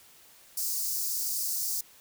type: high-pass noise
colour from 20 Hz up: white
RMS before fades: -31 dBFS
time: 0.57-1.81 s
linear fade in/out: 5 ms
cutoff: 4700 Hz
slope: 48 dB/octave
effects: white hiss -56 dBFS RMS until 2 s